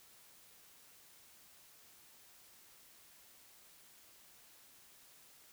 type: silence
effects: white hiss -62 dBFS RMS until 5.52 s